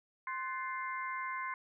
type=harmonic tone with a mistuned harmonic; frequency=349.2 Hz; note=F4; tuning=in tune; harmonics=3 / 4 / 5 / 6; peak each=-38 / -45 / -47 / -42 dBFS; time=0.27-1.54 s; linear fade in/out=2 ms; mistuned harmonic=4; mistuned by=+130 cents; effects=none